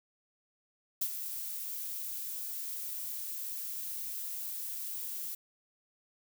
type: noise with ADSR envelope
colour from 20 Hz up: violet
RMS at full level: -30 dBFS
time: 1.01-5.35 s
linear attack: 8 ms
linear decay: 64 ms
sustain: -9 dB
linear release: 5 ms
effects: none